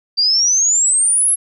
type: exponential sweep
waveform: sine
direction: up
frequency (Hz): 4661 to 11175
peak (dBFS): -11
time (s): 0.17-1.36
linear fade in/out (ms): 20
effects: none